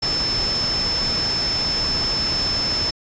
sine tone in noise, 5274 Hz, E8, in tune, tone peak -20 dBFS, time 0.02-2.91 s, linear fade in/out 10 ms, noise pink, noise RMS -27 dBFS, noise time 0.02-2.91 s, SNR +4 dB, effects resampled to 16000 Hz

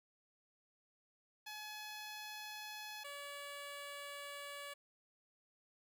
10% pulse tone pair in turn, 849 / 571 Hz, G#5 / D5, +38 / -49 cents, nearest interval perfect fifth, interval 687 cents, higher first, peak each -38 / -38 dBFS, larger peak neither, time 1.46-3.04 / 3.04-4.74 s, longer second, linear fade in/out 10 ms, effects none

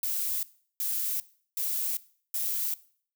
violet noise bursts, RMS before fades -30 dBFS, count 4, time 0.03-2.74 s, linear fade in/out 2 ms, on 400 ms, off 370 ms, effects noise-tail reverb RT60 0.5 s tail -19 dB re dry

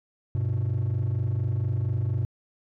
triangle tone pair together, 99.18 / 123.47 Hz, G2 / B2, +21 / 0 cents, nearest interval major third, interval 379 cents, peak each -23 dBFS, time 0.35-2.25 s, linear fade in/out 0 ms, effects tanh soft clip ceiling -19 dBFS

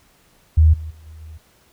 sine tone with level steps, 78.8 Hz, D#2, 23 cents sharp, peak -8 / -27 / -41 / -36 / -34 dBFS, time 0.57-1.38 s, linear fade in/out 10 ms, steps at 0.73 / 0.9 / 1.06 / 1.21 s, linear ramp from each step 10 ms, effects pink hiss -56 dBFS RMS until 1.72 s

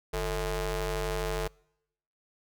sawtooth ring-modulated tone, 198.8 Hz, G3, 25 cents sharp, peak -22 dBFS, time 0.13-1.48 s, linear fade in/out 10 ms, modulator 245 Hz, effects noise-tail reverb RT60 0.8 s tail -26 dB re dry

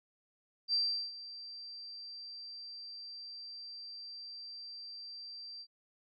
sine tone with ADSR envelope, 4699 Hz, D8, in tune, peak -27 dBFS, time 0.68-5.67 s, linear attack 54 ms, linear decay 380 ms, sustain -17 dB, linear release 61 ms, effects none

